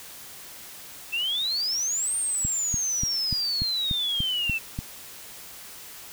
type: exponential two-way sweep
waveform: sine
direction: up then down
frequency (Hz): 2620 to 8870 to 2620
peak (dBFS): -24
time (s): 1.12-4.59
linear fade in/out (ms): 20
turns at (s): 2.16
type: click train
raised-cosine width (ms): 5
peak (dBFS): -17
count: 9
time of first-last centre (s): 2.45-4.789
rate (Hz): 3.42
effects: white hiss -43 dBFS RMS until 6.12 s